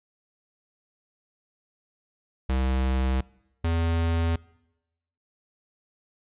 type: tone pair in turn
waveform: square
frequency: 65.1 / 83.14 Hz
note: C2 / E2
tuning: -8 / +15 cents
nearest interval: major third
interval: 423 cents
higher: second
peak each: -23 dBFS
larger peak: neither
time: 2.49-3.21 / 3.64-4.36 s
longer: neither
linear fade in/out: 5 ms
effects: noise-tail reverb RT60 0.9 s tail -23 dB re dry + resampled to 8000 Hz